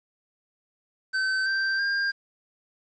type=tone with pitch steps; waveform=square; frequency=1536 / 1566 / 1602 Hz; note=G6 / G6 / G6; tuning=-36 / -2 / +37 cents; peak=-24 dBFS; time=1.13-2.12 s; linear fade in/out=20 ms; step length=330 ms; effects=resampled to 16000 Hz + 9-bit